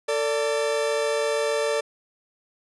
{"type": "tone pair together", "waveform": "40% pulse", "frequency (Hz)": [448.1, 581.9], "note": ["A4", "D5"], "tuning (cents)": [32, -16], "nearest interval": "perfect fourth", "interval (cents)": 452, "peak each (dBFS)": [-24, -24], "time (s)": [0.08, 1.81], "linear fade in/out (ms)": 10, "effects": ["resampled to 24000 Hz"]}